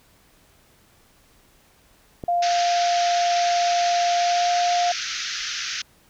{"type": "click", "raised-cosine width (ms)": 2, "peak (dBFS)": -18, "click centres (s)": 2.238}
{"type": "tone with pitch glide", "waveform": "sine", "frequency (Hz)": [698.5, 703.8], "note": ["F5", "F5"], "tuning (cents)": [0, 13], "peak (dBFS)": -18, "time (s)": [2.28, 4.92], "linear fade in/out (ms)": 5, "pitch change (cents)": 13, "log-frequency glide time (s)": [4.15, 4.5]}
{"type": "band-pass noise", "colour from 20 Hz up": "white", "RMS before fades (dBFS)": -29, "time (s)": [2.42, 5.82], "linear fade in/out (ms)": 5, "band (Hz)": [1300, 6400], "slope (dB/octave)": 96}
{"effects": ["pink hiss -57 dBFS RMS until 6.09 s"]}